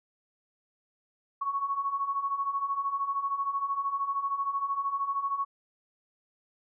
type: beating tone pair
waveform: sine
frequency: 1100 / 1113 Hz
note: C#6 / C#6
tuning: -14 / +7 cents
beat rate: 13 Hz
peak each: -34 / -29 dBFS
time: 1.41-5.45 s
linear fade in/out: 10 ms
effects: none